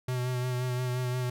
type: tone with vibrato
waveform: square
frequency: 125.5 Hz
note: B2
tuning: 28 cents sharp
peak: -29 dBFS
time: 0.08-1.3 s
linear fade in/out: 5 ms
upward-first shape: sine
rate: 5.7 Hz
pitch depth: 24 cents each way
effects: none